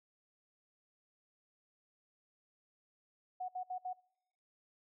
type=tone bursts; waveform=sine; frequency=736 Hz; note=F#5; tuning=9 cents flat; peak=-37 dBFS; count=4; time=3.4-3.933 s; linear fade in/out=10 ms; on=86 ms; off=63 ms; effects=noise-tail reverb RT60 0.9 s tail -25 dB re dry